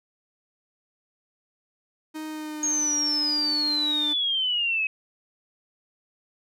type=tone with pitch glide; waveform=45% pulse; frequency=311.1 to 297.7 Hz; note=D#4 to D4; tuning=0 to +24 cents; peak=-32 dBFS; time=2.14-4.14 s; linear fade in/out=20 ms; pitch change=-76 cents; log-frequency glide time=2.26-2.9 s
type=exponential sweep; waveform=sine; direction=down; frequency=6600 to 2537 Hz; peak=-22 dBFS; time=2.63-4.87 s; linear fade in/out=2 ms
effects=none